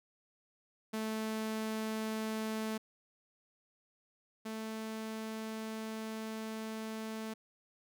sawtooth tone pair in turn, 219 / 220.2 Hz, A3 / A3, -8 / +2 cents, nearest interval unison, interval 10 cents, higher second, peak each -31 / -35 dBFS, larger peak first, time 0.93-2.78 / 4.45-7.34 s, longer second, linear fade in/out 10 ms, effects none

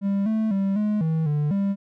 triangle tone with pitch steps, 198.3 / 219.4 / 195.4 / 210.7 / 160.4 / 148.1 / 198.2 Hz, G3 / A3 / G3 / G#3 / E3 / D3 / G3, +20 / -5 / -5 / +25 / -47 / +15 / +19 cents, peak -18 dBFS, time 0.01-1.76 s, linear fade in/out 50 ms, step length 250 ms, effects none

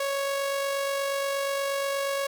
sawtooth tone with amplitude modulation, 554.4 Hz, C#5, in tune, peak -21 dBFS, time 0-2.27 s, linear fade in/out 5 ms, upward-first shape sine, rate 48.4 Hz, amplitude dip 30%, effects none

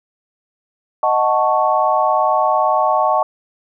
sine chord, D# half-diminished seventh, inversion none, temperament equal, 622.3 / 740 / 880 / 1108.7 Hz, D#5 / F#5 / A5 / C#6, 0 / 0 / 0 / 0 cents, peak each -18 dBFS, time 1.03-3.23 s, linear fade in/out 2 ms, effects none

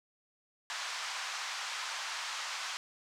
pink band-pass noise, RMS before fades -39 dBFS, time 0.7-2.77 s, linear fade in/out 0 ms, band 920 to 6900 Hz, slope 24 dB/octave, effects none

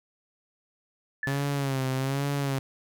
sine tone with exponential decay, 1737 Hz, A6, 23 cents flat, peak -26 dBFS, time 1.23-1.55 s, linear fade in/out 2 ms, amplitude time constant 68 ms
sawtooth tone with vibrato, 136.4 Hz, C#3, 28 cents flat, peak -22 dBFS, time 1.27-2.59 s, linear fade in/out 2 ms, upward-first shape sine, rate 1.2 Hz, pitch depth 72 cents each way
effects none

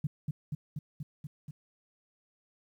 sine tone with echo, 149.1 Hz, D3, 27 cents sharp, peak -27 dBFS, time 0.04-0.07 s, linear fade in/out 5 ms, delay 240 ms, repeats 6, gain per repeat -2 dB, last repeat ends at 1.51 s, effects 11-bit

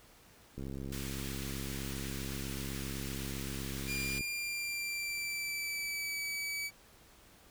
click train, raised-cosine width 3 ms, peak -29 dBFS, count 247, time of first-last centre 0.58-4.208 s, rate 67.8 Hz
pink high-pass noise, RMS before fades -45 dBFS, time 0.92-4.19 s, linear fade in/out 5 ms, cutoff 1600 Hz, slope 12 dB/octave
sawtooth tone with pitch glide, 2399 to 2288 Hz, D7 to D7, +36 to -46 cents, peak -32 dBFS, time 3.86-6.71 s, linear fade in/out 50 ms, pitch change -82 cents, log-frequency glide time 4.22-6.21 s
effects pink hiss -60 dBFS RMS until 7.5 s

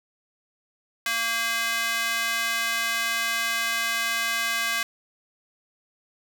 square tone with high-pass filter, 229.5 Hz, A#3, 27 cents flat, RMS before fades -26 dBFS, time 1.06-4.83 s, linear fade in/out 2 ms, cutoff 1700 Hz, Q 1.4, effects none

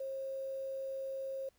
sine tone with quantisation, 537 Hz, C5, 45 cents sharp, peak -37 dBFS, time 0-1.49 s, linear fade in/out 5 ms, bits 10, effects pink hiss -73 dBFS RMS until 1.58 s

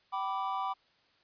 triangle chord, G major, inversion none, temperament equal with one note detuned, 771 / 987.8 / 1174.7 Hz, G5 / B5 / D6, -29 / 0 / 0 cents, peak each -34 dBFS, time 0.12-0.74 s, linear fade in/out 20 ms, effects white hiss -68 dBFS RMS until 1.23 s + resampled to 11025 Hz

